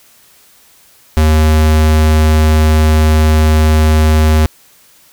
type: tone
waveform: square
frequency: 77.78 Hz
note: D#2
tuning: in tune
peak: -7 dBFS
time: 1.17-4.46 s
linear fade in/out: 0 ms
effects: white hiss -46 dBFS RMS until 5.12 s